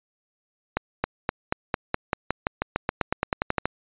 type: accelerating click train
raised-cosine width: 0.5 ms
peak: -7 dBFS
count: 20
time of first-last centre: 0.77-3.656 s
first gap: 270 ms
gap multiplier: 0.93
effects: resampled to 8000 Hz